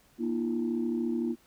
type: tone cluster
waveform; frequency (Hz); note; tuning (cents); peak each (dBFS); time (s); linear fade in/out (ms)
sine; 237.2 / 307.3 / 341; A#3 / D#4 / F4; +30 / -21 / -41; -29 / -35 / -31; 0.18-1.36; 50
effects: tanh soft clip ceiling -20 dBFS + pink hiss -63 dBFS RMS until 1.46 s